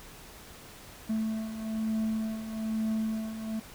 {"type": "beating tone pair", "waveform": "triangle", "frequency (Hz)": [219.1, 220.2], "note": ["A3", "A3"], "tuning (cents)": [-7, 2], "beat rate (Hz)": 1.1, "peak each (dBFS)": [-34, -28], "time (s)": [1.09, 3.6], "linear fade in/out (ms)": 10, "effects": ["pink hiss -49 dBFS RMS until 3.74 s"]}